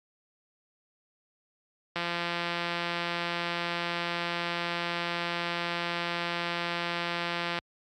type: click train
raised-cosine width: 0.3 ms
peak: -15 dBFS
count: 969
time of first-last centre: 1.96-7.588 s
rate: 172 Hz
effects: high-pass 60 Hz 12 dB/octave + Opus 48 kbps